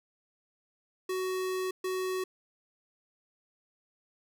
square tone bursts at uneven times, 372.7 Hz, F#4, 13 cents sharp, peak -31 dBFS, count 2, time 1.09-1.71 / 1.84-2.24 s, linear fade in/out 5 ms, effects none

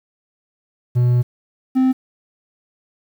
triangle tone pair in turn, 122.6 / 259.8 Hz, B2 / C4, -12 / -12 cents, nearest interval octave + minor second, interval 1300 cents, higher second, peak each -10 dBFS, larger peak neither, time 0.95-1.23 / 1.75-1.93 s, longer first, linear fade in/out 20 ms, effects 8-bit

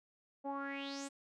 sawtooth tone with low-pass filter sweep, 277.2 Hz, C#4, in tune, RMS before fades -42 dBFS, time 0.44-1.09 s, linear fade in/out 20 ms, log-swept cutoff 680 to 8800 Hz, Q 6.2, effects none

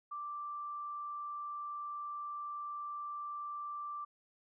sine tone, 1174.7 Hz, D6, in tune, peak -39 dBFS, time 0.11-4.05 s, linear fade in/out 10 ms, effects none

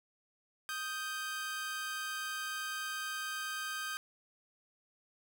sawtooth tone pair together, 1244.5 / 1568 Hz, D#6 / G6, 0 / 0 cents, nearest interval major third, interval 400 cents, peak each -38 / -35 dBFS, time 0.69-3.97 s, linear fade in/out 0 ms, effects none

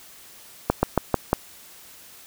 slowing click train, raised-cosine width 1 ms, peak -3 dBFS, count 5, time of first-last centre 0.7-1.33 s, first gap 130 ms, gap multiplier 1.13, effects white hiss -47 dBFS RMS until 2.26 s

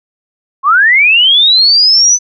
sine linear sweep, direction up, 1041 to 6090 Hz, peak -4 dBFS, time 0.63-2.19 s, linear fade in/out 50 ms, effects none

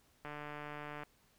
click train, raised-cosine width 0.5 ms, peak -30 dBFS, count 117, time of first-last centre 0.25-1.034 s, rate 148 Hz, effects pink hiss -70 dBFS RMS until 1.38 s

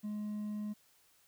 triangle tone with hard clipping, 210 Hz, G#3, 19 cents sharp, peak -37 dBFS, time 0.03-0.74 s, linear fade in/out 20 ms, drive 5 dB, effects white hiss -68 dBFS RMS until 1.27 s

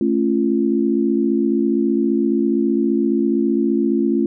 sine chord, A augmented, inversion none, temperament just, 220 / 275 / 343.8 Hz, A3 / C#4 / E#4, 0 / -14 / -27 cents, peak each -19 dBFS, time 0.01-4.26 s, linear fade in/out 2 ms, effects none

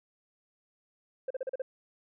sine tone bursts, 523.3 Hz, C5, in tune, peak -28 dBFS, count 6, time 1.28-1.62 s, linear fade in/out 5 ms, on 25 ms, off 38 ms, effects tanh soft clip ceiling -29 dBFS

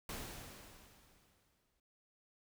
pink noise with exponential decay, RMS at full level -43 dBFS, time 0.09-1.8 s, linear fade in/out 2 ms, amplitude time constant 370 ms, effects none

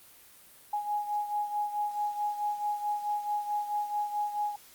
sine beating tone pair, 830.6 / 835.2 Hz, G#5 / G#5, 0 / +10 cents, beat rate 4.6 Hz, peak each -30 / -36 dBFS, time 0.73-4.56 s, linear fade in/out 5 ms, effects white hiss -55 dBFS RMS until 4.74 s + Opus 32 kbps

